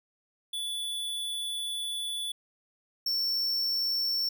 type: tone pair in turn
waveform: square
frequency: 3452 / 5431 Hz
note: A7 / F8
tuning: -34 / -49 cents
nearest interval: minor sixth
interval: 785 cents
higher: second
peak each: -32 / -27 dBFS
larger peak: second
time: 0.53-2.32 / 3.06-4.29 s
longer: first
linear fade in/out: 5 ms
effects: none